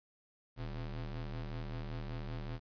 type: ring-modulated tone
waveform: 40% pulse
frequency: 77.78 Hz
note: D#2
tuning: in tune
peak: -35 dBFS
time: 0.56-2.6 s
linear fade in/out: 50 ms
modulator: 41.5 Hz
effects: resampled to 11025 Hz + 11-bit